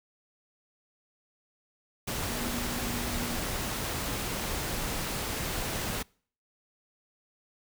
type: tone in noise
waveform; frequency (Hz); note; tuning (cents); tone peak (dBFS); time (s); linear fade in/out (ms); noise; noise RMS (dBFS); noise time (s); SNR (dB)
sine; 240; B3; -49; -37; 2.29-3.37; 10; pink; -33; 2.07-6.03; -7
effects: noise-tail reverb RT60 0.5 s tail -26 dB re dry